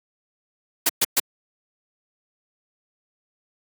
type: noise bursts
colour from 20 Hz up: white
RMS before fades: -18 dBFS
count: 3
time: 0.86-1.199 s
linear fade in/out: 5 ms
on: 33 ms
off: 120 ms
effects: high-pass 150 Hz 12 dB/octave + Opus 48 kbps